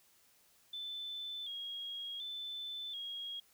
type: tone with vibrato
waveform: sine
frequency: 3400 Hz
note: G#7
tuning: 40 cents sharp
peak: -40 dBFS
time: 0.73-3.4 s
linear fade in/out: 5 ms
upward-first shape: square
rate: 0.68 Hz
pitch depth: 60 cents each way
effects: white hiss -68 dBFS RMS until 3.53 s